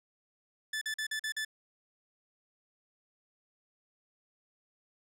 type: tone bursts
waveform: sawtooth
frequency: 1746 Hz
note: A6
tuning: 14 cents flat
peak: -29 dBFS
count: 6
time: 0.73-1.449 s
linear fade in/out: 5 ms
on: 84 ms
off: 43 ms
effects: low-pass 11000 Hz 12 dB/octave